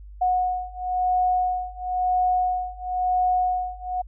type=beating tone pair; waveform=sine; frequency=730 / 730.98 Hz; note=F#5 / F#5; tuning=-24 / -21 cents; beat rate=0.98 Hz; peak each=-24 / -23 dBFS; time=0.21-4.02 s; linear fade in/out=10 ms; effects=added 50 Hz sine -39 dBFS peak until 4.07 s